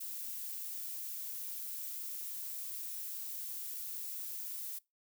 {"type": "noise", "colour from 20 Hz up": "violet", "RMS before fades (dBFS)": -42, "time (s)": [0, 4.79], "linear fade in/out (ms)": 10, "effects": ["noise-tail reverb RT60 0.2 s tail -22 dB re dry"]}